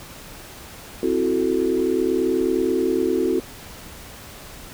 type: chord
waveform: sine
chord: F# half-diminished seventh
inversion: second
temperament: equal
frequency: 261.6 / 329.6 / 370 / 440 Hz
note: C4 / E4 / F#4 / A4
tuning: 0 / 0 / 0 / 0 cents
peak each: -25 / -24 / -21 / -25 dBFS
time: 1.03-3.4 s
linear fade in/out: 2 ms
effects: pink hiss -40 dBFS RMS until 4.73 s